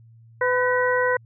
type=harmonic tone with a mistuned harmonic; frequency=501 Hz; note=B4; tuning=25 cents sharp; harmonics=1 / 2 / 3 / 4; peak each=-21 / -25 / -25 / -26 dBFS; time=0.41-1.17 s; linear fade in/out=5 ms; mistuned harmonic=4; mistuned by=-70 cents; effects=added 114 Hz sine -47 dBFS peak until 1.25 s